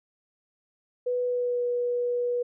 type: tone with pitch glide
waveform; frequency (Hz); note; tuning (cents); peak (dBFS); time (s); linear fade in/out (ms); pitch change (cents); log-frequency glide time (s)
sine; 493.9 to 486.3; B4 to B4; 0 to -27; -24; 1.06-2.43; 10; -27; 1.24-1.64
effects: none